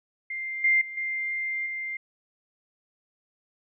sine tone with level steps, 2099 Hz, C7, 5 cents sharp, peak -30 / -18 / -35 / -27 / -30 dBFS, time 0.3-1.97 s, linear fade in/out 5 ms, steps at 0.64 / 0.81 / 0.97 / 1.66 s, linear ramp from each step 5 ms, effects none

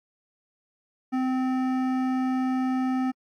triangle tone with hard clipping, 258.3 Hz, C4, 22 cents flat, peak -25 dBFS, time 1.12-3.12 s, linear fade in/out 20 ms, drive 17 dB, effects AAC 64 kbps

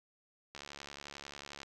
click train, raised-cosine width 0.2 ms, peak -28 dBFS, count 78, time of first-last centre 0.55-1.631 s, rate 71.2 Hz, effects none

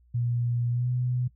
sine tone with pitch glide, 120 to 124.52 Hz, B2 to B2, -49 to +15 cents, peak -24 dBFS, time 0.14-1.28 s, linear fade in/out 10 ms, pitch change +64 cents, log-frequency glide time 0.7-0.89 s, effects noise-tail reverb RT60 0.1 s tail -19 dB re dry + added 60 Hz sine -57 dBFS peak until 1.35 s

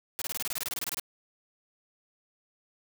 white noise bursts, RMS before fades -33 dBFS, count 16, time 0.19-0.997 s, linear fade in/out 0 ms, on 27 ms, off 25 ms, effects none

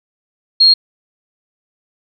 sine tone, 4255 Hz, C8, 28 cents sharp, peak -5 dBFS, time 0.6-0.74 s, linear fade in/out 10 ms, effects none

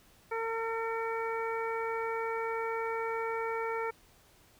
harmonic tone, 453.6 Hz, A#4, 47 cents flat, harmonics 1 / 2 / 3 / 4 / 5, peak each -34 / -37 / -39 / -44 / -42 dBFS, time 0.31-3.91 s, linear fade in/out 10 ms, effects pink hiss -62 dBFS RMS until 4.59 s

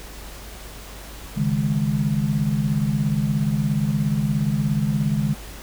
sine chord, C# suspended second, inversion none, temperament equal, 138.59 / 155.56 / 207.7 Hz, C#3 / D#3 / G#3, 0 / 0 / 0 cents, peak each -23 dBFS, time 1.36-5.35 s, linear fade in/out 20 ms, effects added 50 Hz sine -38 dBFS peak until 5.62 s + pink hiss -40 dBFS RMS until 5.62 s

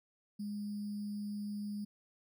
sine tone with sample-and-hold, 206.3 Hz, G#3, 11 cents flat, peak -37 dBFS, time 0.39-1.85 s, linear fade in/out 10 ms, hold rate 4900 Hz, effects none

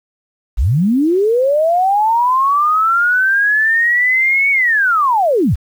sine linear two-way sweep, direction up then down, 40.61 to 2246 to 40.61 Hz, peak -10 dBFS, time 0.57-5.56 s, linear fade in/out 20 ms, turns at 4.51 s, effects 7-bit

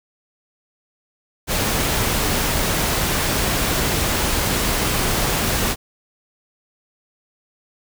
pink noise, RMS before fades -20 dBFS, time 1.47-5.76 s, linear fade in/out 50 ms, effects none

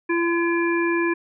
harmonic tone, 340 Hz, F4, 46 cents flat, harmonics 1 / 3 / 5 / 7, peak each -20 / -28 / -27 / -29 dBFS, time 0.09-1.14 s, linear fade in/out 10 ms, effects none

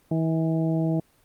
harmonic tone with a mistuned harmonic, 161.5 Hz, E3, 35 cents flat, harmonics 1 / 2 / 3 / 4 / 5, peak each -23 / -26 / -36 / -32 / -41 dBFS, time 0.11-1 s, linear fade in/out 5 ms, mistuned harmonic 5, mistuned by +22 cents, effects pink hiss -62 dBFS RMS until 1.24 s + Opus 32 kbps

